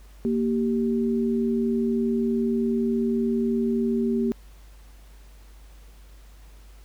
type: tone pair together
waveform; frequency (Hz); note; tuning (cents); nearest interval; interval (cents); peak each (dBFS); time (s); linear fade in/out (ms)
sine; 233.1 / 389.8; A#3 / G4; 0 / -10; major sixth; 890; -22 / -26; 0.25-4.32; 0
effects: added 50 Hz sine -45 dBFS peak until 6.84 s + pink hiss -57 dBFS RMS until 6.84 s